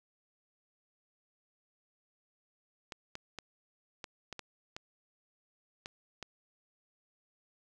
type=clicks; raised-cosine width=0.2 ms; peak=-24 dBFS; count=9; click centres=2.922 / 3.154 / 3.387 / 4.042 / 4.327 / 4.393 / 4.765 / 5.859 / 6.227 s; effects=none